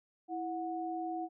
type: tone pair together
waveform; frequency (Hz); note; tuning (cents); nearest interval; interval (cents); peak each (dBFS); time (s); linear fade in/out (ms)
sine; 329.6 / 733.3; E4 / F#5; 0 / -16; octave + major second; 1384; -38 / -37; 0.28-1.29; 50
effects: none